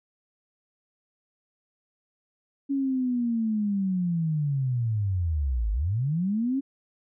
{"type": "linear two-way sweep", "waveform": "sine", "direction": "down then up", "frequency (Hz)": [280, 49.48, 280], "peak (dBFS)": -23, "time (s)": [2.69, 6.61], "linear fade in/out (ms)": 20, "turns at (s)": 5.72, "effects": []}